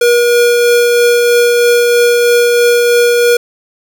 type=tone with tremolo; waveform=square; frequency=479 Hz; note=A#4; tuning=47 cents sharp; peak=-6 dBFS; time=0.01-3.37 s; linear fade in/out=5 ms; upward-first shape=triangle; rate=3.1 Hz; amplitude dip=25%; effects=none